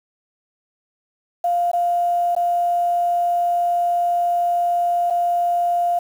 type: tone with dropouts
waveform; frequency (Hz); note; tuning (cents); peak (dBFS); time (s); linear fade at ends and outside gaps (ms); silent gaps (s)
sine; 698.5; F5; 0; -16; 1.44-5.99; 5; 1.716-1.732 / 2.351-2.363 / 5.102-5.106
effects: 7-bit